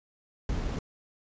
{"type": "noise with sample-and-hold", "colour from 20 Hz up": "brown", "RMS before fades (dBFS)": -31, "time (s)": [0.49, 0.79], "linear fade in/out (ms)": 2, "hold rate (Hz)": 6300, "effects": ["resampled to 16000 Hz"]}